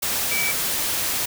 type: tone in noise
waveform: sine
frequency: 2300 Hz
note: D7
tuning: 37 cents flat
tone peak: -23 dBFS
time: 0.31-0.52 s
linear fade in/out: 10 ms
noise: white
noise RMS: -24 dBFS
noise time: 0.02-1.26 s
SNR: -2 dB
effects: none